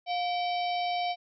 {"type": "harmonic tone with a mistuned harmonic", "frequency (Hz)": 769, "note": "G5", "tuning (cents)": -33, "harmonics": [1, 3, 4, 5, 6, 7], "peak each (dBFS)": [-28, -38, -40, -42, -44, -45], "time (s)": [0.06, 1.16], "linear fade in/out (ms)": 50, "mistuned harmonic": 1, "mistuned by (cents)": -140, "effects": []}